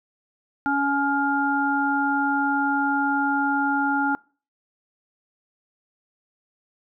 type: harmonic tone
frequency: 281 Hz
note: C#4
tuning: 24 cents sharp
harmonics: 1 / 3 / 5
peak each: -24 / -24 / -24 dBFS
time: 0.66-4.15 s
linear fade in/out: 0 ms
effects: noise-tail reverb RT60 0.4 s tail -25 dB re dry